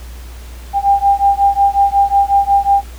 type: beating tone pair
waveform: sine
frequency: 795 / 800.5 Hz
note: G5 / G5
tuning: +24 / +36 cents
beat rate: 5.5 Hz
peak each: -12 dBFS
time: 0.73-2.84 s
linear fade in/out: 50 ms
effects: added 60 Hz sine -29 dBFS peak until 2.98 s + pink hiss -40 dBFS RMS until 2.98 s